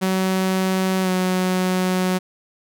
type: tone with pitch glide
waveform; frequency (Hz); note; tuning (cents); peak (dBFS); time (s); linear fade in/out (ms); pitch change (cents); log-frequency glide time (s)
sawtooth; 188.2 to 184.43; F#3 to F#3; +30 to -5; -14; 0.01-2.19; 20; -35; 1.02-1.09
effects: none